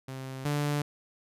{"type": "tone pair in turn", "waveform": "sawtooth", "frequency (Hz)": [132.2, 146.25], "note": ["C3", "D3"], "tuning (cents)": [18, -7], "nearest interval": "major second", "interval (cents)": 175, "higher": "second", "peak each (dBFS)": [-33, -23], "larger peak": "second", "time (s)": [[0.08, 0.45], [0.45, 0.82]], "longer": "neither", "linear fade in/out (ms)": 5, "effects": ["resampled to 32000 Hz"]}